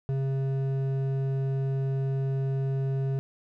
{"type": "tone with hard clipping", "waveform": "triangle", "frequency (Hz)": 135.1, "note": "C#3", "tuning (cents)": -44, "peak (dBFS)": -27, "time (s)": [0.09, 3.19], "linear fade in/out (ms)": 0, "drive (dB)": 12, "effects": []}